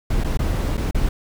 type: noise with dropouts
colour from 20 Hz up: brown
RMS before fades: -20 dBFS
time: 0.1-1.09 s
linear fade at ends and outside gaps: 5 ms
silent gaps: 0.238-0.244 / 0.373-0.39 / 0.771-0.776 / 0.911-0.946 s
effects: none